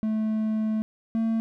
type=tone pair in turn; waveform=triangle; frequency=217.6 / 224.9 Hz; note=A3 / A3; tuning=-19 / +38 cents; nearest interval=minor second; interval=57 cents; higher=second; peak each=-21 / -20 dBFS; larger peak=second; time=0.03-0.82 / 1.15-1.4 s; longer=first; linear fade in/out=0 ms; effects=none